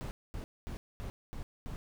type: noise bursts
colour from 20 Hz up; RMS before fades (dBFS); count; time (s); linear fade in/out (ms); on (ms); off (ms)
brown; -40; 6; 0.01-1.76; 0; 100; 230
effects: none